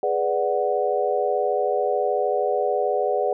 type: chord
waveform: sine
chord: G# half-diminished seventh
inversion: none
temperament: equal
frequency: 415.3 / 493.9 / 587.3 / 740 Hz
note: G#4 / B4 / D5 / F#5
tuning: 0 / 0 / 0 / 0 cents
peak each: -25 dBFS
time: 0.03-3.33 s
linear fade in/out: 2 ms
effects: none